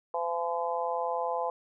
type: harmonic tone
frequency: 170 Hz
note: F3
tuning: 46 cents flat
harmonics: 3 / 4 / 5 / 6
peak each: -33 / -34 / -33 / -35 dBFS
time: 0.14-1.5 s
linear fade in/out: 2 ms
effects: none